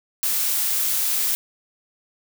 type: noise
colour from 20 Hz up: blue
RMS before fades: -22 dBFS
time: 0.23-1.35 s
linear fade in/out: 0 ms
effects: none